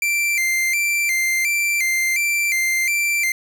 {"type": "tone with vibrato", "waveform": "45% pulse", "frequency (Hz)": 2217, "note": "C#7", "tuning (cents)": 0, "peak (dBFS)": -17, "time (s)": [0.02, 3.32], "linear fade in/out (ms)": 2, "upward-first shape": "square", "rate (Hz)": 1.4, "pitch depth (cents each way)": 100, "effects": []}